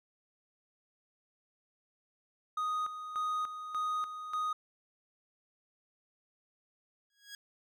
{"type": "tone with tremolo", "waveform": "triangle", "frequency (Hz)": 1244.5, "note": "D#6", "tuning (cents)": 0, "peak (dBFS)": -29, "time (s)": [2.57, 4.53], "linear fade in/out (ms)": 5, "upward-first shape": "square", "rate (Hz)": 1.7, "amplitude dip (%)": 65}
{"type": "tone with exponential growth", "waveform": "15% pulse", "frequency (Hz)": 1650, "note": "G#6", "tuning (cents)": -12, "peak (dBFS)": -35, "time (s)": [7.1, 7.35], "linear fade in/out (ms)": 2, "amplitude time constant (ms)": 53}
{"effects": []}